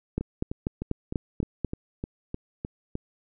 two click trains, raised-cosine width 3 ms, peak -13 / -18 dBFS, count 7 / 10, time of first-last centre 0.18-1.647 / 0.21-2.954 s, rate 4.09 / 3.28 Hz, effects none

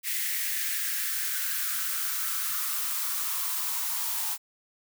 blue noise with high-pass filter sweep, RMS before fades -30 dBFS, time 0.03-4.38 s, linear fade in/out 50 ms, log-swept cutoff 2000 to 880 Hz, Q 4.3, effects none

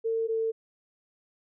sine tone pair in turn, 452 / 448.6 Hz, A4 / A4, +47 / +34 cents, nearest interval unison, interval 13 cents, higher first, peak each -25 dBFS, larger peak neither, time 0.04-0.28 / 0.28-0.52 s, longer neither, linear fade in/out 20 ms, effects none

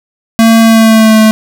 square tone with pitch glide, 226.2 to 218.2 Hz, A3 to A3, +48 to -14 cents, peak -3 dBFS, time 0.39-1.31 s, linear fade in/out 0 ms, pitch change -62 cents, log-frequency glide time 0.63-1.19 s, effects none

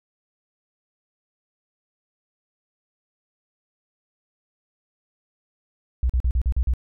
sine tone bursts, 62 Hz, B1, 7 cents sharp, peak -17 dBFS, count 7, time 6.03-6.737 s, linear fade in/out 0 ms, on 65 ms, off 42 ms, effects none

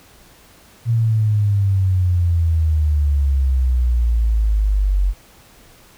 sine exponential sweep, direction down, 117.5 to 46 Hz, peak -13 dBFS, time 0.85-5.14 s, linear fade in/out 50 ms, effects pink hiss -48 dBFS RMS until 5.97 s

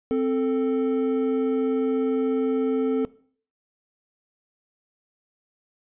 triangle tone pair together, 261.6 / 441.5 Hz, C4 / A4, 0 / +6 cents, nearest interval major sixth, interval 906 cents, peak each -21 dBFS, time 0.11-3.05 s, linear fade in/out 0 ms, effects noise-tail reverb RT60 0.5 s tail -20 dB re dry + resampled to 8000 Hz

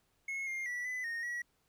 triangle tone with pitch steps, 2176 / 2118 / 1954 / 2004 / 1852 / 1925 Hz, C#7 / C7 / B6 / B6 / A#6 / B6, -33 / +21 / -19 / +25 / -12 / -45 cents, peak -34 dBFS, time 0.28-1.42 s, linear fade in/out 5 ms, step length 190 ms, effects pink hiss -75 dBFS RMS until 1.68 s

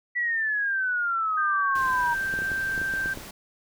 sine exponential sweep, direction down, 1965 to 940 Hz, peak -23 dBFS, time 0.15-2.15 s, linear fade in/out 20 ms
sine tone, 1568 Hz, G6, in tune, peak -25 dBFS, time 1.37-3.14 s, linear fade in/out 10 ms
pink noise, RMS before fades -41 dBFS, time 1.75-3.31 s, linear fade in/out 5 ms
clicks, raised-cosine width 2 ms, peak -23 dBFS, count 9, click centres 2.339 / 2.389 / 2.42 / 2.517 / 2.778 / 2.816 / 2.938 / 3.059 / 3.174 s
effects none

